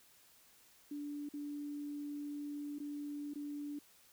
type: tone with dropouts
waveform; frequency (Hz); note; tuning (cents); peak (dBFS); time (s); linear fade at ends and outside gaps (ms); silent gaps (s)
sine; 291.2; D4; -15; -40; 0.91-3.79; 5; 1.29-1.337 / 2.786-2.8 / 3.337-3.356
effects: white hiss -65 dBFS RMS until 4.12 s